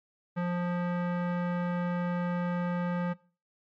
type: tone with low-pass filter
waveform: square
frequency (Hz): 176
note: F3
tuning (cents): +14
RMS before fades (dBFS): -30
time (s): 0.36-3.14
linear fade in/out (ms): 20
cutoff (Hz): 1600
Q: 1.3
effects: noise-tail reverb RT60 0.4 s tail -22 dB re dry + MP3 48 kbps